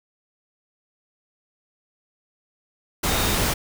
sine tone in noise, 3694 Hz, A#7, 16 cents flat, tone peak -32 dBFS, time 3.09-3.36 s, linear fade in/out 10 ms, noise pink, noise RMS -22 dBFS, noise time 3.03-3.54 s, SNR -13 dB, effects none

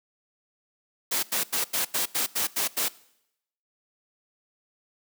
white noise bursts, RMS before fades -26 dBFS, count 9, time 1.11-2.886 s, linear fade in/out 10 ms, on 120 ms, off 87 ms, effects noise-tail reverb RT60 0.8 s tail -21 dB re dry + high-pass 200 Hz 12 dB/octave

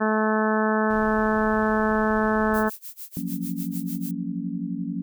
harmonic tone, 216.7 Hz, A3, 26 cents flat, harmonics 1 / 2 / 3 / 4 / 5 / 6 / 7 / 8, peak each -23 / -26 / -28 / -29 / -30 / -31 / -31 / -32 dBFS, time 0-2.7 s, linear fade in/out 20 ms
brown noise, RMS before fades -39 dBFS, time 0.9-2.68 s, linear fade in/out 2 ms
violet noise with tremolo, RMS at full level -36 dBFS, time 2.54-4.11 s, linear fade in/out 0 ms, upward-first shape sine, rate 6.7 Hz, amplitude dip 95%
sine chord, Gb major seventh, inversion third, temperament just, 173.43 / 185 / 231.2 / 277.5 Hz, F3 / Gb3 / Bb3 / Db4, -12 / 0 / -14 / +2 cents, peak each -32 dBFS, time 3.17-5.02 s, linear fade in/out 0 ms
effects none

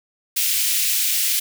white high-pass noise, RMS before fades -20 dBFS, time 0.36-1.4 s, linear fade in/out 10 ms, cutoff 2200 Hz, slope 24 dB/octave, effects none

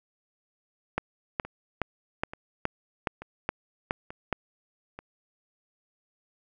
two click trains, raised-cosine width 0.5 ms, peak -11 / -24 dBFS, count 9 / 5, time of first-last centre 0.98-4.327 / 1.45-4.99 s, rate 2.39 / 1.13 Hz, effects none

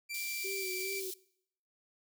sawtooth tone with pitch glide, 2349 to 2335 Hz, D7 to D7, 0 to -11 cents, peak -35 dBFS, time 0.09-1.01 s, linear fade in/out 20 ms, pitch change -11 cents, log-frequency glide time 0.39-0.75 s
white high-pass noise, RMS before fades -42 dBFS, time 0.14-1.14 s, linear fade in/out 5 ms, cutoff 3500 Hz, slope 24 dB/octave
sine tone with vibrato, 381 Hz, G4, 49 cents flat, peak -39 dBFS, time 0.44-1.11 s, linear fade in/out 10 ms, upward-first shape sine, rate 2.5 Hz, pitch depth 50 cents each way
effects noise-tail reverb RT60 0.7 s tail -22 dB re dry

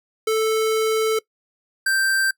square tone pair in turn, 440 / 1568 Hz, A4 / G6, 0 / 0 cents, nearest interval octave + minor seventh, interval 2200 cents, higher second, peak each -18 / -18 dBFS, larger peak neither, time 0.27-1.19 / 1.86-2.31 s, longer first, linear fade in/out 5 ms, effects noise-tail reverb RT60 0.1 s tail -22 dB re dry

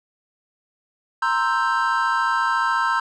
triangle chord, C dominant seventh, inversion third, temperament equal, 932.3 / 1046.5 / 1318.5 / 1568 Hz, Bb5 / C6 / E6 / G6, 0 / 0 / 0 / 0 cents, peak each -22 dBFS, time 1.22-3 s, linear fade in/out 5 ms, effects resampled to 22050 Hz

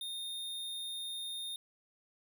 square tone, 3662 Hz, A#7, 32 cents flat, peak -39 dBFS, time 0.01-1.56 s, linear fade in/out 2 ms, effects none

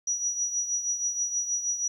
sine tone with tremolo, 5830 Hz, F#8, 26 cents flat, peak -23 dBFS, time 0.07-1.88 s, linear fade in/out 5 ms, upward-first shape triangle, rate 6.3 Hz, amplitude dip 70%, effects 10-bit

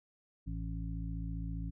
harmonic tone, 55 Hz, A1, in tune, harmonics 1 / 2 / 3 / 5, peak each -38 / -43 / -42 / -47 dBFS, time 0.46-1.71 s, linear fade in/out 20 ms, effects none

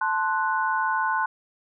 sine chord, F# diminished, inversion first, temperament equal, 880 / 1046.5 / 1480 Hz, A5 / C6 / F#6, 0 / 0 / 0 cents, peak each -26 dBFS, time 0.01-1.26 s, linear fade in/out 5 ms, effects none

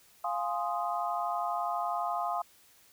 sine chord, F minor seventh, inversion none, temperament equal, 698.5 / 830.6 / 1046.5 / 1244.5 Hz, F5 / Ab5 / C6 / Eb6, 0 / 0 / 0 / 0 cents, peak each -33 / -36 / -36 / -36 dBFS, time 0.24-2.42 s, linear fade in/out 5 ms, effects white hiss -61 dBFS RMS until 2.92 s

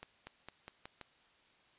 accelerating click train, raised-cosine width 0.3 ms, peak -30 dBFS, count 6, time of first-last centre 0.03-1.013 s, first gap 240 ms, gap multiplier 0.9, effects white hiss -67 dBFS RMS until 1.78 s + resampled to 8000 Hz

